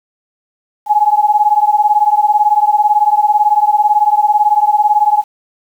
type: beating tone pair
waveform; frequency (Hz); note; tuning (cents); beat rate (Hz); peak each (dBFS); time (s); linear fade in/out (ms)
sine; 830.6 / 848.6; G#5 / G#5; 0 / +37; 18; -11; 0.86-5.24; 50
effects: 7-bit